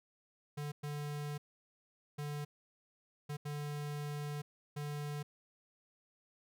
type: tone bursts at uneven times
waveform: square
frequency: 146.83 Hz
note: D3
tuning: in tune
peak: -39 dBFS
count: 6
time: 0.57-0.72 / 0.83-1.38 / 2.18-2.45 / 3.29-3.37 / 3.45-4.42 / 4.76-5.23 s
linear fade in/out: 10 ms
effects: none